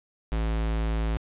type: tone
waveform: square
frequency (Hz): 55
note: A1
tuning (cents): 0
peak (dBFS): -25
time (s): 0.32-1.17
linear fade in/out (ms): 0
effects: resampled to 8000 Hz + 11-bit